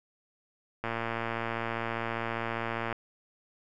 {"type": "click train", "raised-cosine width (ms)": 0.5, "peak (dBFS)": -17, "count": 241, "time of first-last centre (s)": [0.84, 2.927], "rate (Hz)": 115, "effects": []}